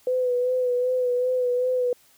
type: tone with vibrato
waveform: sine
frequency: 499.9 Hz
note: B4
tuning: 21 cents sharp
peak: -20 dBFS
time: 0.07-1.93 s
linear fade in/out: 2 ms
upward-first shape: sine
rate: 2.6 Hz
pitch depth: 33 cents each way
effects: white hiss -58 dBFS RMS until 2.17 s